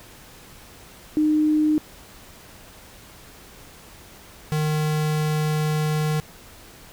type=tone pair in turn; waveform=sine / square; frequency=305.8 / 153.28 Hz; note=D#4 / D#3; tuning=-30 / -26 cents; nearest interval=octave; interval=1196 cents; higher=first; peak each=-16 / -21 dBFS; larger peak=first; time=1.17-1.78 / 4.52-6.2 s; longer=second; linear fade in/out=0 ms; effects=pink hiss -46 dBFS RMS until 6.92 s